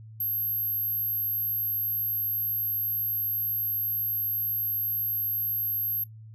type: tone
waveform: sine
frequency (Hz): 12544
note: G9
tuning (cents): 0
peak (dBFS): -26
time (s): 0.2-6.04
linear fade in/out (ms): 5
effects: noise-tail reverb RT60 0.1 s tail -19 dB re dry + added 110 Hz sine -43 dBFS peak until 6.34 s